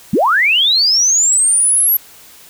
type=linear sweep; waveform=sine; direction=up; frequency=147.6 to 11840 Hz; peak=-9 dBFS; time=0.13-1.97 s; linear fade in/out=5 ms; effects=white hiss -41 dBFS RMS until 2.49 s